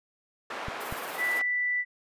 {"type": "band-pass noise", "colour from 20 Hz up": "white", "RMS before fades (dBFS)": -37, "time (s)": [0.5, 1.42], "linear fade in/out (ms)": 5, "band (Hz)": [400, 1500], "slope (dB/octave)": 12}
{"type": "clicks", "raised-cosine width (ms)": 5, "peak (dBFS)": -24, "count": 2, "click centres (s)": [0.684, 0.925]}
{"type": "noise with tremolo", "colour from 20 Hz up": "violet", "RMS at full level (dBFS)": -39, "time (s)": [0.8, 1.4], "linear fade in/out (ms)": 10, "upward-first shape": "triangle", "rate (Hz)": 18, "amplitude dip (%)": 55}
{"type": "tone", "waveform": "sine", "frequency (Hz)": 1975.5, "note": "B6", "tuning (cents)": 0, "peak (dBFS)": -25, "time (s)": [1.17, 1.85], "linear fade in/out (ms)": 50}
{"effects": ["resampled to 32000 Hz"]}